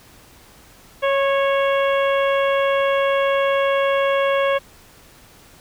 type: harmonic tone with a mistuned harmonic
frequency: 552 Hz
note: C#5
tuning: 7 cents flat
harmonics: 1 / 2 / 3 / 4 / 5 / 6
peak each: -17 / -23 / -27 / -29 / -31 / -33 dBFS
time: 1.02-4.59 s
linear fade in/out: 20 ms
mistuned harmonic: 2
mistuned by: -16 cents
effects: pink hiss -48 dBFS RMS until 5.6 s